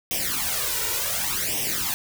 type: noise with flanger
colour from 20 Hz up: white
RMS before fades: -26 dBFS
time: 0.11-1.94 s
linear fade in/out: 0 ms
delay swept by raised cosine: 0.34 to 2.14 ms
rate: 0.68 Hz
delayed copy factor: +0.85
effects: none